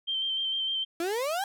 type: tone with vibrato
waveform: sine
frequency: 3136 Hz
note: G7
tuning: in tune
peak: -27 dBFS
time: 0.07-0.85 s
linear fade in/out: 20 ms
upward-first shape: square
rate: 6.6 Hz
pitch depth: 19 cents each way
type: exponential sweep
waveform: 35% pulse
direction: up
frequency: 327.5 to 824 Hz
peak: -26 dBFS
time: 1-1.44 s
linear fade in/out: 2 ms
effects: none